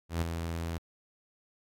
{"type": "tone with ADSR envelope", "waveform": "sawtooth", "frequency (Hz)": 83.4, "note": "E2", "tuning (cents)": 21, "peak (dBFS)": -22, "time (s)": [0.09, 0.78], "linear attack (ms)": 130, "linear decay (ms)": 9, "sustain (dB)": -7, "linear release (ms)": 3, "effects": ["AAC 64 kbps"]}